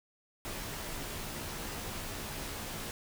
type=noise with comb filter; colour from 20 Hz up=pink; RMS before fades=-40 dBFS; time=0.45-2.91 s; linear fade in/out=0 ms; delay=16 ms; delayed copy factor=-0.6; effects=none